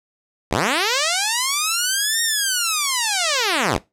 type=linear two-way sweep; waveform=5% pulse; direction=up then down; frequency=53.4 to 1864.7 to 53.4 Hz; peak=-6 dBFS; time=0.51-3.78 s; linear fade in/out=5 ms; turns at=2.22 s; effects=noise-tail reverb RT60 0.2 s tail -19 dB re dry + low-pass 10000 Hz 12 dB/octave